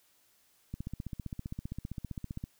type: click train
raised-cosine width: 5 ms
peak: -25 dBFS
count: 27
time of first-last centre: 0.74-2.439 s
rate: 15.3 Hz
effects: white hiss -68 dBFS RMS until 2.59 s